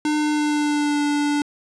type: tone with pitch glide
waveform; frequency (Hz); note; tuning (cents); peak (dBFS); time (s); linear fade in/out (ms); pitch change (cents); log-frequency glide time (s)
square; 301.6 to 292; D4 to D4; +46 to -10; -19; 0.05-1.42; 2; -56; 0.19-1.02
effects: resampled to 22050 Hz + 8-bit